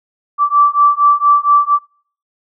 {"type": "beating tone pair", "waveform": "sine", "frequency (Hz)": [1161, 1165.3], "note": ["D6", "D6"], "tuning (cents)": [-20, -14], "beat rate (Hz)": 4.3, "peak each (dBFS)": -11, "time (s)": [0.38, 1.79], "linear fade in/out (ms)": 50, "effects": ["noise-tail reverb RT60 0.5 s tail -25 dB re dry"]}